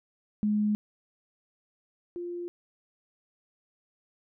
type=tone pair in turn; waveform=sine; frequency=210 / 349.3 Hz; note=G#3 / F4; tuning=+19 / 0 cents; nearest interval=major sixth; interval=881 cents; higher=second; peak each=-23 / -33 dBFS; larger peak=first; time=0.43-0.75 / 2.16-2.48 s; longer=neither; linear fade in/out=0 ms; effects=none